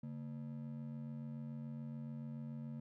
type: ring-modulated tone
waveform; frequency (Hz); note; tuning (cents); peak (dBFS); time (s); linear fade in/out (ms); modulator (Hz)
triangle; 185; F#3; 0; -38; 0.03-2.8; 5; 43.5
effects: none